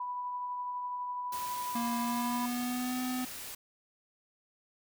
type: tone with tremolo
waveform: sine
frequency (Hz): 987.8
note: B5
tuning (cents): 0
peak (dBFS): -33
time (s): 0-2.46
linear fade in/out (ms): 5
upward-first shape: triangle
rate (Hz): 12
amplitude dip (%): 25
type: noise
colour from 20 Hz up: white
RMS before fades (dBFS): -43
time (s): 1.32-3.55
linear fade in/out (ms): 5
type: tone with pitch glide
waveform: square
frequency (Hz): 235 to 253.3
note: A#3 to B3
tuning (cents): +14 to +44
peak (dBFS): -33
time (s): 1.75-3.25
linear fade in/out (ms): 5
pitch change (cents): +130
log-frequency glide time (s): 2-3.01
effects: none